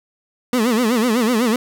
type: tone with vibrato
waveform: 30% pulse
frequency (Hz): 233.1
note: A#3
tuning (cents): 0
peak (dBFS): -12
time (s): 0.53-1.56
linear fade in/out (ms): 2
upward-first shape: sine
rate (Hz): 8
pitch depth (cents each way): 160
effects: none